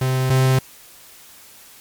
45% pulse tone pair in turn, 130 / 130.83 Hz, C3 / C3, -11 / 0 cents, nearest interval unison, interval 11 cents, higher second, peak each -17 / -13 dBFS, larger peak second, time 0.01-0.3 / 0.3-0.59 s, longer neither, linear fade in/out 5 ms, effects white hiss -45 dBFS RMS until 1.8 s + MP3 96 kbps

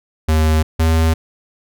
square tone pair in turn, 78.5 / 80.8 Hz, D#2 / E2, +16 / -34 cents, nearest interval unison, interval 50 cents, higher second, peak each -12 dBFS, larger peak neither, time 0.28-0.63 / 0.79-1.14 s, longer neither, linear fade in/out 10 ms, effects none

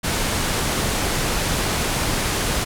pink low-pass noise, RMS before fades -22 dBFS, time 0.03-2.65 s, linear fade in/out 20 ms, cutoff 12000 Hz, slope 24 dB/octave, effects none

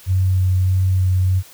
sine tone with vibrato, 93 Hz, F#2, 9 cents sharp, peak -13 dBFS, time 0.06-1.43 s, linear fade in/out 50 ms, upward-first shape sine, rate 1.6 Hz, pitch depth 13 cents each way, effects white hiss -44 dBFS RMS until 1.53 s

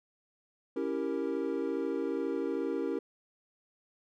triangle chord, C# diminished seventh, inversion none, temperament equal, 277.2 / 329.6 / 392 / 466.2 Hz, C#4 / E4 / G4 / Bb4, 0 / 0 / 0 / 0 cents, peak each -34 dBFS, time 0.76-2.99 s, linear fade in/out 5 ms, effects none

